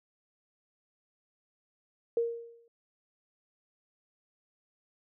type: tone with exponential decay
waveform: sine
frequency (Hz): 466.2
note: A#4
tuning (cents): 0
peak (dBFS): -23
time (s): 2.17-2.68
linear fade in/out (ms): 2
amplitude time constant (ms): 110
effects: none